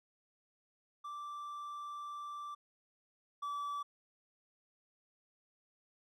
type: tone pair in turn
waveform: triangle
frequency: 1172 / 1153.9 Hz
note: D6 / D6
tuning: -4 / -31 cents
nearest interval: unison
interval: 27 cents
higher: first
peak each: -40 / -35 dBFS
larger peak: second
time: 1.04-2.55 / 3.42-3.83 s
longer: first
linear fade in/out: 10 ms
effects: none